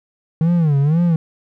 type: tone with vibrato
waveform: triangle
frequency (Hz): 155.56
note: D#3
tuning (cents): 0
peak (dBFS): -10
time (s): 0.41-1.16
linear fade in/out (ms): 2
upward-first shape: sine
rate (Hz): 2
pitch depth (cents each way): 200
effects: none